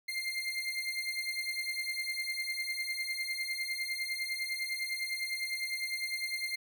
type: beating tone pair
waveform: 30% pulse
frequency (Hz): 2100 / 2109.9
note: C7 / C7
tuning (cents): +6 / +14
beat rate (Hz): 9.9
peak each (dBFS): -34 / -34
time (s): 0.08-6.56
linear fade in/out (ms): 10
effects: none